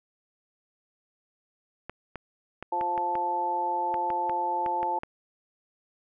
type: clicks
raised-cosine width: 0.5 ms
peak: -21 dBFS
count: 12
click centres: 1.896 / 2.157 / 2.626 / 2.811 / 2.978 / 3.154 / 3.942 / 4.103 / 4.296 / 4.662 / 4.83 / 5.034 s
type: harmonic tone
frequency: 175.4 Hz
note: F3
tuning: 8 cents sharp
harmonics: 2 / 3 / 4 / 5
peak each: -37 / -37 / -36 / -26 dBFS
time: 2.72-4.99 s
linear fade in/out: 5 ms
effects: none